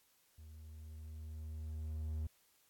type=tone with level ramp; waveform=triangle; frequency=77.78 Hz; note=D#2; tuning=in tune; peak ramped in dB=-50 to -34 dBFS; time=0.38-2.27 s; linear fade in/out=5 ms; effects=white hiss -72 dBFS RMS until 2.69 s + AAC 64 kbps